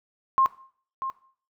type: tone with echo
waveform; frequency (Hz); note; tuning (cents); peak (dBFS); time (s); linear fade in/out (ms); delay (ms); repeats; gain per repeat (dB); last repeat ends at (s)
sine; 1064; C6; +29; -16; 0.38-0.46; 0; 640; 1; -11; 1.1
effects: noise-tail reverb RT60 0.5 s tail -17 dB re dry